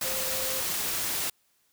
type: tone in noise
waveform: sine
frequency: 523.3 Hz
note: C5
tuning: in tune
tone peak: -37 dBFS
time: 0.04-0.61 s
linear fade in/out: 5 ms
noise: white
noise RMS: -30 dBFS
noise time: 0.01-1.3 s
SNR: -10 dB
effects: white hiss -69 dBFS RMS until 1.72 s